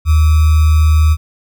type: tone with sample-and-hold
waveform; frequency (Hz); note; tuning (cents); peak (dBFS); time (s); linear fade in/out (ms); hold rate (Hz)
sine; 77.78; D#2; 0; -6; 0.05-1.17; 50; 1225
effects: none